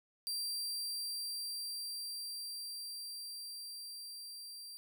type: tone with level ramp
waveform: sawtooth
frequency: 4715 Hz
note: D8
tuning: 6 cents sharp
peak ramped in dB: -33 to -44 dBFS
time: 0.27-4.77 s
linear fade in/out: 0 ms
effects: none